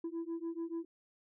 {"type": "beating tone pair", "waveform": "sine", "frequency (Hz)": [329.6, 336.5], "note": ["E4", "E4"], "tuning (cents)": [0, 36], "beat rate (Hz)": 6.9, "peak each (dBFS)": [-38, -38], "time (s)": [0.04, 0.85], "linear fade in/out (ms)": 5, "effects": ["tanh soft clip ceiling -34 dBFS"]}